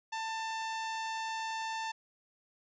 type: tone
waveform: sawtooth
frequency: 891 Hz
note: A5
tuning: 22 cents sharp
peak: -31 dBFS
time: 0.12-1.92 s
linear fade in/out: 10 ms
effects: resampled to 16000 Hz